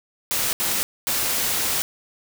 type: noise bursts at uneven times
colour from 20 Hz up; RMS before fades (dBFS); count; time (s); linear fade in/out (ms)
white; -23; 3; 0.31-0.53 / 0.6-0.83 / 1.07-1.82; 0
effects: none